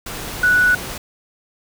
sine tone in noise, 1476 Hz, F#6, 5 cents flat, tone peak -11 dBFS, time 0.43-0.75 s, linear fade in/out 5 ms, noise pink, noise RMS -29 dBFS, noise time 0.06-0.98 s, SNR +15 dB, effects none

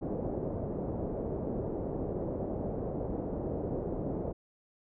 white low-pass noise, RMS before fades -35 dBFS, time 0.01-4.33 s, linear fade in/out 20 ms, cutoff 550 Hz, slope 24 dB/octave, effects none

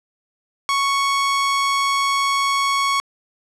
sawtooth tone, 1108.7 Hz, C#6, in tune, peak -13 dBFS, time 0.69-3 s, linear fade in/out 0 ms, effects low-pass 8000 Hz 12 dB/octave + 9-bit

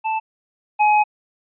square tone pair in turn, 880 / 843 Hz, A5 / G#5, 0 / +26 cents, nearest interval minor second, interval 74 cents, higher first, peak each -20 / -13 dBFS, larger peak second, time 0.04-0.2 / 0.79-1.04 s, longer second, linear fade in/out 20 ms, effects resampled to 8000 Hz

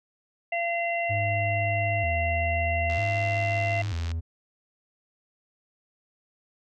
harmonic tone, 684 Hz, F5, 36 cents flat, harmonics 1 / 3 / 4, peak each -27 / -30 / -33 dBFS, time 0.52-3.82 s, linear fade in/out 5 ms
triangle tone with vibrato, 91.9 Hz, F#2, 11 cents flat, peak -25 dBFS, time 1.09-4.21 s, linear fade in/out 20 ms, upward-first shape square, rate 0.53 Hz, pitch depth 200 cents each way
click train, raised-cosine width 0.2 ms, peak -22 dBFS, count 105, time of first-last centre 2.9-4.116 s, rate 85.5 Hz
effects none

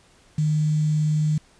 sine tone with quantisation, 153 Hz, D#3, 29 cents flat, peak -18 dBFS, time 0.38-1.38 s, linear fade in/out 5 ms, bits 7, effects pink hiss -56 dBFS RMS until 1.59 s + resampled to 22050 Hz

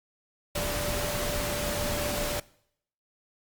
sine tone in noise, 587 Hz, D5, 1 cent flat, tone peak -33 dBFS, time 0.55-2.4 s, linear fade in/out 5 ms, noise pink, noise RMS -31 dBFS, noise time 0.55-2.4 s, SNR -5 dB, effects noise-tail reverb RT60 0.7 s tail -22 dB re dry + Opus 48 kbps

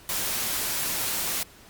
white noise, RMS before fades -28 dBFS, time 0.09-1.43 s, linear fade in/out 2 ms, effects pink hiss -51 dBFS RMS until 1.69 s + Opus 48 kbps

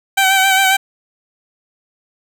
15% pulse tone with vibrato, 769 Hz, G5, 33 cents flat, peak -4 dBFS, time 0.17-0.77 s, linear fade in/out 10 ms, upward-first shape sine, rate 7.4 Hz, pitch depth 32 cents each way, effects none

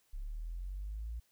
sine linear sweep, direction up, 33.42 to 58.27 Hz, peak -37 dBFS, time 0.13-1.2 s, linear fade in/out 10 ms, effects tanh soft clip ceiling -33 dBFS + white hiss -73 dBFS RMS until 1.31 s

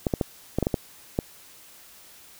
clicks, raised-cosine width 2 ms, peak -9 dBFS, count 8, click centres 0.068 / 0.138 / 0.212 / 0.586 / 0.627 / 0.669 / 0.742 / 1.189 s, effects white hiss -50 dBFS RMS until 2.39 s

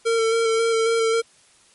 square tone with vibrato, 453.9 Hz, A#4, 46 cents flat, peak -18 dBFS, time 0.05-1.22 s, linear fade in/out 20 ms, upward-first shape square, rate 3.7 Hz, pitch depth 17 cents each way, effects white hiss -55 dBFS RMS until 1.74 s + MP3 48 kbps

